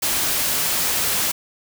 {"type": "noise", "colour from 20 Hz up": "white", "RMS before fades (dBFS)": -21, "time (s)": [0.02, 1.32], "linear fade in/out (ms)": 10, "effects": []}